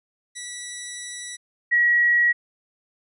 5% pulse / sine tone pair in turn, 1952 / 1914 Hz, B6 / A#6, -21 / +45 cents, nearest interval unison, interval 34 cents, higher first, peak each -20 / -15 dBFS, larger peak second, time 0.35-1.37 / 1.71-2.33 s, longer first, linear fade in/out 20 ms, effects resampled to 24000 Hz

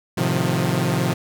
sawtooth chord, F dominant seventh, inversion first, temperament equal with one note detuned, 110 / 130.81 / 155.56 / 176.95 Hz, A2 / C3 / Eb3 / F3, 0 / 0 / 0 / +23 cents, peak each -24 / -19 / -21 / -19 dBFS, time 0.17-1.14 s, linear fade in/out 10 ms, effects none

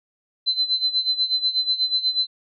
sine tone with tremolo, 4052 Hz, B7, 44 cents sharp, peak -16 dBFS, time 0.46-2.27 s, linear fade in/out 20 ms, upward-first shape sine, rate 8.2 Hz, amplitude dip 80%, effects none

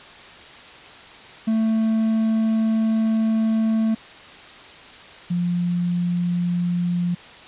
triangle / sine tone pair in turn, 221.7 / 175.37 Hz, A3 / F3, +13 / +7 cents, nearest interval major third, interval 406 cents, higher first, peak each -15 / -19 dBFS, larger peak first, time 1.47-3.95 / 5.3-7.15 s, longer first, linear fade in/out 10 ms, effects white hiss -42 dBFS RMS until 7.47 s + resampled to 8000 Hz

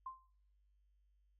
sine tone with exponential decay, 1046.5 Hz, C6, in tune, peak -40 dBFS, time 0.06-0.28 s, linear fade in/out 5 ms, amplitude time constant 46 ms, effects noise-tail reverb RT60 0.7 s tail -23 dB re dry + added 50 Hz sine -70 dBFS peak until 1.39 s

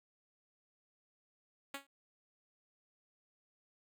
5% pulse tone with exponential decay, 277.2 Hz, C#4, in tune, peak -27 dBFS, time 1.74-1.87 s, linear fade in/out 5 ms, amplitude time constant 28 ms, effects none

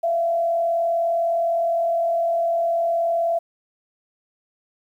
sine tone with frequency modulation, 676 Hz, E5, 43 cents sharp, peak -18 dBFS, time 0.03-3.39 s, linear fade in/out 10 ms, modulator 39.6 Hz, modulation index 0.41, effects 9-bit

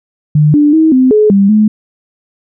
sine tone with pitch steps, 150.5 / 294.6 / 318.2 / 257.8 / 425.4 / 197.9 / 213.7 Hz, D3 / D4 / D#4 / C4 / G#4 / G3 / G#3, +43 / +6 / +39 / -26 / +42 / +17 / +50 cents, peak -4 dBFS, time 0.35-1.68 s, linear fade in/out 5 ms, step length 190 ms, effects none

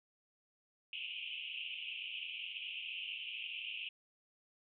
pink band-pass noise, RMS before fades -44 dBFS, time 0.93-3.89 s, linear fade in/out 2 ms, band 2500 to 3100 Hz, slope 96 dB/octave, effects none

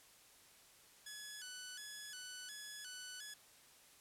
10% pulse tone with vibrato, 1590 Hz, G6, 24 cents sharp, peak -39 dBFS, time 1.06-3.34 s, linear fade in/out 5 ms, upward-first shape square, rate 1.4 Hz, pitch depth 110 cents each way, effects white hiss -64 dBFS RMS until 4 s + low-pass 12000 Hz 12 dB/octave

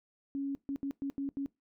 sine tone bursts at uneven times, 277.2 Hz, C#4, in tune, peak -32 dBFS, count 6, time 0.35-0.55 / 0.69-0.76 / 0.83-0.91 / 1.02-1.1 / 1.18-1.29 / 1.37-1.46 s, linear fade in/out 0 ms, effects noise-tail reverb RT60 0.2 s tail -21 dB re dry

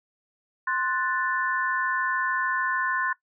sine chord, F# diminished, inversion second, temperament equal, 1046.5 / 1480 / 1760 Hz, C6 / F#6 / A6, 0 / 0 / 0 cents, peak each -28 dBFS, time 0.67-3.13 s, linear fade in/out 5 ms, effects noise-tail reverb RT60 0.1 s tail -18 dB re dry

